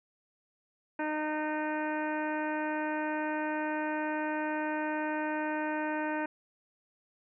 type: harmonic tone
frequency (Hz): 306.3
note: D#4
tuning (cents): -27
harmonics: 1 / 2 / 3 / 4 / 5 / 6 / 7 / 8 / 9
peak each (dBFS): -34 / -37 / -36 / -49 / -39 / -42 / -52 / -46 / -56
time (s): 0.99-6.26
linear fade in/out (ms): 5
effects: none